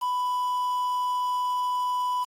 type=tone with quantisation; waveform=triangle; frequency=994 Hz; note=B5; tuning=11 cents sharp; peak=-22 dBFS; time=0.01-2.25 s; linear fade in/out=20 ms; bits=7; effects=AAC 48 kbps